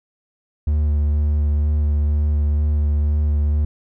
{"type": "tone with vibrato", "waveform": "triangle", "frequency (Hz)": 74.2, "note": "D2", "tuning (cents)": 18, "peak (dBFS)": -13, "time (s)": [0.67, 3.65], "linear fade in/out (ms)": 5, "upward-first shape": "sine", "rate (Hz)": 2.1, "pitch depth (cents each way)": 15, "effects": []}